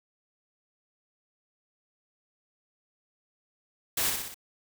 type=noise with echo; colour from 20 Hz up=white; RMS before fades=-28 dBFS; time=3.97-4.1 s; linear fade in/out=5 ms; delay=61 ms; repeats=4; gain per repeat=-4 dB; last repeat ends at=4.344 s; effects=none